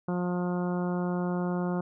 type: harmonic tone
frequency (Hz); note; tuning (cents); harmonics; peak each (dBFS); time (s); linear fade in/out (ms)
178.1; F3; +34; 1 / 2 / 3 / 4 / 5 / 6 / 7 / 8; -28 / -34 / -38 / -40 / -42 / -44 / -45 / -46; 0.08-1.81; 5
effects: none